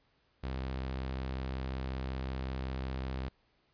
sawtooth tone with vibrato, 65.41 Hz, C2, in tune, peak -31 dBFS, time 0.43-3.29 s, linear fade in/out 10 ms, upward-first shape square, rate 15 Hz, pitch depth 14 cents each way, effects pink hiss -72 dBFS RMS until 3.73 s + resampled to 11025 Hz

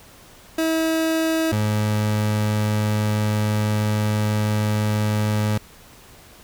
30% pulse tone pair in turn, 322.4 / 106.14 Hz, E4 / G#2, -38 / +38 cents, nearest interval octave + perfect fifth, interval 1924 cents, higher first, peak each -16 dBFS, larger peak neither, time 0.58-1.52 / 1.52-5.58 s, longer second, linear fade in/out 5 ms, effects pink hiss -47 dBFS RMS until 6.43 s

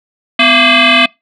sine tone with frequency modulation, 252.2 Hz, B3, 36 cents sharp, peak -4 dBFS, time 0.39-1.06 s, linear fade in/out 5 ms, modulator 463 Hz, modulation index 6.9, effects noise-tail reverb RT60 0.2 s tail -24 dB re dry + tanh soft clip ceiling 0 dBFS

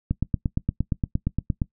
click train, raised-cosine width 5 ms, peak -10 dBFS, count 14, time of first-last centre 0.11-1.618 s, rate 8.62 Hz, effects noise-tail reverb RT60 0.1 s tail -20 dB re dry

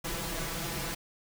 pink noise with comb filter, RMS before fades -35 dBFS, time 0.04-0.95 s, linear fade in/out 10 ms, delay 6 ms, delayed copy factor +0.95, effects none

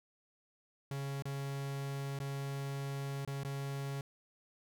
45% pulse tone with dropouts, 138.59 Hz, C#3, in tune, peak -37 dBFS, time 0.91-4.01 s, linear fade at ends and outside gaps 2 ms, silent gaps 1.223-1.254 / 2.19-2.201 / 3.25-3.275 / 3.435-3.448 s, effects none

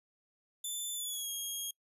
10% pulse tone with pitch glide, 3524 to 3269 Hz, A7 to G#7, +2 to -28 cents, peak -29 dBFS, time 0.64-1.71 s, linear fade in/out 5 ms, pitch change -130 cents, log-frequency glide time 0.95-1.3 s, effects noise-tail reverb RT60 0.1 s tail -26 dB re dry + resampled to 32000 Hz

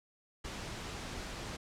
pink noise, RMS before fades -42 dBFS, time 0.44-1.57 s, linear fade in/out 10 ms, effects low-pass 7000 Hz 12 dB/octave

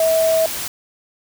sine tone in noise, 647 Hz, E5, 32 cents flat, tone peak -13 dBFS, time 0-0.46 s, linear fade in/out 2 ms, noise white, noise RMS -26 dBFS, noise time 0-0.68 s, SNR +10 dB, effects none

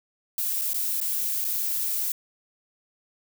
violet noise with dropouts, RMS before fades -27 dBFS, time 0.38-2.12 s, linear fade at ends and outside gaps 1 ms, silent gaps 0.613-0.618 / 0.733-0.743 / 1.003-1.013 / 1.444-1.449 s, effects none

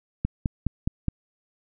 click train, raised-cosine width 5 ms, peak -11 dBFS, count 5, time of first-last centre 0.25-1.083 s, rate 4.8 Hz, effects none

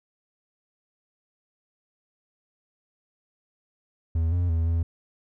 triangle tone with pitch steps, 81.7 / 88 / 82 / 83.4 Hz, E2 / F2 / E2 / E2, -15 / +14 / -9 / +21 cents, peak -19 dBFS, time 4.15-4.83 s, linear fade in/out 5 ms, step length 170 ms, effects none

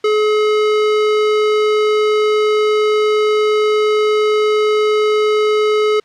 square tone, 425.7 Hz, G#4, 43 cents sharp, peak -12 dBFS, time 0.04-6 s, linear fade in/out 5 ms, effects white hiss -54 dBFS RMS until 6.04 s + low-pass 4000 Hz 12 dB/octave

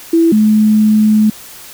sine tone pair in turn, 331.5 / 214.5 Hz, E4 / A3, +10 / -44 cents, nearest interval minor sixth, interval 754 cents, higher first, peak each -6 dBFS, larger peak neither, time 0.13-0.32 / 0.32-1.3 s, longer second, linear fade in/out 5 ms, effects white hiss -34 dBFS RMS until 1.73 s

